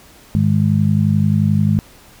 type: harmonic tone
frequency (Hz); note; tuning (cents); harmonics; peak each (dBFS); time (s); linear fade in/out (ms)
51.4; G#1; -17; 2 / 3 / 4; -16 / -16 / -16; 0.35-1.79; 0
effects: pink hiss -45 dBFS RMS until 2.2 s